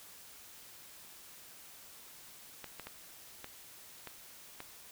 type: clicks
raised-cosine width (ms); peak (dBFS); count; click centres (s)
0.3; -27; 6; 2.643 / 2.797 / 2.87 / 3.444 / 4.073 / 4.604
effects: white hiss -54 dBFS RMS until 4.91 s